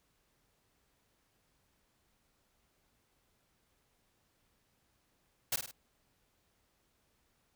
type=noise with echo; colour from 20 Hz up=white; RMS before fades=-32 dBFS; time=5.52-5.56 s; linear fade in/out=5 ms; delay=51 ms; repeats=3; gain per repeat=-6 dB; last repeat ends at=5.713 s; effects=pink hiss -75 dBFS RMS until 7.55 s